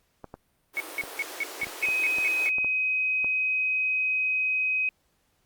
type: clicks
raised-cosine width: 1 ms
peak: -25 dBFS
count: 10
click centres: 0.243 / 0.341 / 1.037 / 1.633 / 1.669 / 1.887 / 2.185 / 2.584 / 2.646 / 3.245 s
type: high-pass noise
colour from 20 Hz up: pink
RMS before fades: -40 dBFS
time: 0.73-2.51 s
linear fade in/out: 50 ms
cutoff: 290 Hz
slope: 96 dB/octave
type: tone bursts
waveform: sine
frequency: 2216 Hz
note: C#7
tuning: 1 cent flat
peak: -25 dBFS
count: 9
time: 0.77-2.489 s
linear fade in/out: 0 ms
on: 31 ms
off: 180 ms
type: tone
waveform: sine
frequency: 2523 Hz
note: D#7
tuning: 23 cents sharp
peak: -23 dBFS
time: 1.83-4.89 s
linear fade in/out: 2 ms
effects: pink hiss -70 dBFS RMS until 5.45 s + Opus 48 kbps

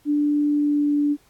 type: tone with pitch glide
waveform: sine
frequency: 293.7 to 291.5 Hz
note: D4 to D4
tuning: 0 to -13 cents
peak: -17 dBFS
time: 0.05-1.17 s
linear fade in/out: 50 ms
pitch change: -13 cents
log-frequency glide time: 0.49-0.94 s
effects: pink hiss -59 dBFS RMS until 1.29 s + AAC 64 kbps

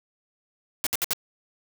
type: noise bursts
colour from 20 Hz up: white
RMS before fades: -25 dBFS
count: 4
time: 0.84-1.133 s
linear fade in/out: 0 ms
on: 26 ms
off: 63 ms
effects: none

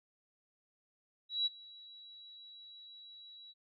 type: tone with ADSR envelope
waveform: sine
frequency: 3902 Hz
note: B7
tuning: 22 cents flat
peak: -28 dBFS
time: 1.29-3.54 s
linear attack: 170 ms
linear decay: 24 ms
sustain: -23 dB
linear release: 36 ms
effects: none

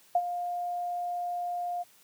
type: tone with ADSR envelope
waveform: sine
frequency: 706 Hz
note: F5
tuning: 19 cents sharp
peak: -19 dBFS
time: 0.15-1.84 s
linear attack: 4 ms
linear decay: 53 ms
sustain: -11 dB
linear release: 27 ms
effects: white hiss -60 dBFS RMS until 2.03 s + high-pass 80 Hz 12 dB/octave

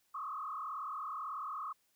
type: tone with frequency modulation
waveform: sine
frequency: 1180 Hz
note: D6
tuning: 8 cents sharp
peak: -38 dBFS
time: 0.14-1.73 s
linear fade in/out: 10 ms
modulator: 38.2 Hz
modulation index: 2.8
effects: white hiss -75 dBFS RMS until 1.95 s

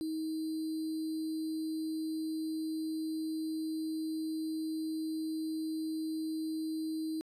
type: tone with sample-and-hold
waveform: sine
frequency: 316.5 Hz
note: D#4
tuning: 30 cents sharp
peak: -33 dBFS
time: 0.01-7.21 s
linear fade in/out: 0 ms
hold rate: 4410 Hz
effects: resampled to 32000 Hz

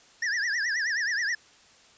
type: tone with vibrato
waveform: square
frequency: 1777 Hz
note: A6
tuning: 17 cents sharp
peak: -26 dBFS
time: 0.22-1.35 s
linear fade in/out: 5 ms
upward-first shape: triangle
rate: 9.4 Hz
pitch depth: 210 cents each way
effects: white hiss -56 dBFS RMS until 1.97 s + resampled to 16000 Hz

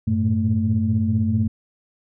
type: tone cluster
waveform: sine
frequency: 95.5 / 111.1 / 115.7 / 221.1 Hz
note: G2 / A2 / A#2 / A3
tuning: -45 / +17 / -13 / +9 cents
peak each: -21 / -24 / -28 / -20 dBFS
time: 0.07-1.48 s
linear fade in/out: 10 ms
effects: tanh soft clip ceiling -8 dBFS

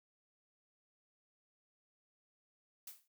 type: noise with exponential decay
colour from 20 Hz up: blue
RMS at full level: -45 dBFS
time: 2.87-3.08 s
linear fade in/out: 5 ms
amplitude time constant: 44 ms
effects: noise-tail reverb RT60 0.1 s tail -23 dB re dry

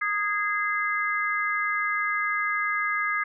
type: harmonic tone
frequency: 413 Hz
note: G#4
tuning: 10 cents flat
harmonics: 3 / 4 / 5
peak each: -28 / -28 / -28 dBFS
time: 0.01-3.24 s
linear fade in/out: 10 ms
effects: none

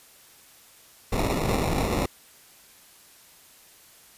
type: noise with sample-and-hold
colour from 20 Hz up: pink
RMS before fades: -25 dBFS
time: 1.12-2.06 s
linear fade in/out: 5 ms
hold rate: 1575 Hz
effects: white hiss -53 dBFS RMS until 4.17 s + resampled to 32000 Hz

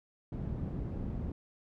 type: low-pass noise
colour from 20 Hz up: white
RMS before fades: -37 dBFS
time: 0.32-1.32 s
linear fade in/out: 5 ms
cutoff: 170 Hz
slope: 12 dB/octave
effects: none

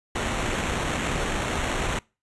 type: noise with sample-and-hold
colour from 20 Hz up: pink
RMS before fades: -27 dBFS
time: 0.15-1.99 s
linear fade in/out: 5 ms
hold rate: 4900 Hz
effects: noise-tail reverb RT60 0.3 s tail -25 dB re dry + resampled to 24000 Hz

